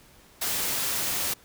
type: noise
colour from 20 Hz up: white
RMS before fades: -28 dBFS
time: 0.41-1.34 s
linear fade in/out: 10 ms
effects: pink hiss -55 dBFS RMS until 1.44 s